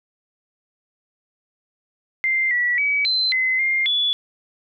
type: tone with pitch steps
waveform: sine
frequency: 2091 / 1945 / 2278 / 4076 / 2044 / 2114 / 3430 Hz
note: C7 / B6 / C#7 / C8 / C7 / C7 / A7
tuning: -2 / -27 / +47 / -46 / -41 / +17 / -45 cents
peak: -17 dBFS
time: 2.24-4.13 s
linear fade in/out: 0 ms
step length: 270 ms
effects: none